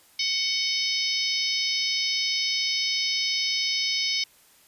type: harmonic tone with a mistuned harmonic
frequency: 741 Hz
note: F#5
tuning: 2 cents sharp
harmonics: 3 / 4 / 5 / 6 / 7 / 8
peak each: -30 / -32 / -32 / -32 / -27 / -36 dBFS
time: 0.19-4.24 s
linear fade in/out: 5 ms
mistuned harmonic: 4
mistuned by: +52 cents
effects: white hiss -57 dBFS RMS until 4.67 s + resampled to 32000 Hz